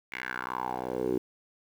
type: tone with band-pass filter sweep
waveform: 10% pulse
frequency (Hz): 62.8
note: B1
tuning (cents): +30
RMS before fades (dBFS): -33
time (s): 0.12-1.18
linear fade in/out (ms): 5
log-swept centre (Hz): 2200 to 350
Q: 4.3
effects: 9-bit